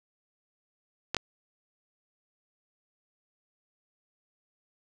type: clicks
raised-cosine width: 0.2 ms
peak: -11 dBFS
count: 2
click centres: 1.146 / 1.167 s
effects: none